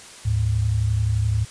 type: tone pair together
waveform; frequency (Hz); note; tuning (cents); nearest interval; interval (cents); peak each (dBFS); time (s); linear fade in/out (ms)
sine; 75.42 / 107; D2 / A2; +47 / -48; tritone; 605; -24 / -19; 0.25-1.45; 10
effects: white hiss -42 dBFS RMS until 1.5 s + resampled to 22050 Hz